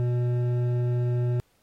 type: tone with hard clipping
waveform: sine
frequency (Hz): 122.1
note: B2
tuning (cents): -19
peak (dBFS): -24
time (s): 0-1.4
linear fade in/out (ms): 0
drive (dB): 9
effects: pink hiss -67 dBFS RMS until 1.62 s + AAC 48 kbps